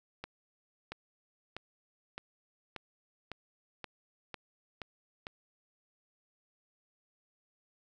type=accelerating click train; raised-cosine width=0.3 ms; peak=-24 dBFS; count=10; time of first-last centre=0.24-5.269 s; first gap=680 ms; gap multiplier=0.95; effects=none